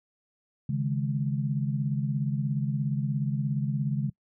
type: chord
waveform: sine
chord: C# suspended second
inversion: none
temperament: equal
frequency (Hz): 138.59 / 155.56 / 207.7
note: C#3 / D#3 / G#3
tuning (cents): 0 / 0 / 0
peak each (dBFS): -27 / -32 / -32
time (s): 0.69-4.1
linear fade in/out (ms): 5
effects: noise-tail reverb RT60 0.1 s tail -24 dB re dry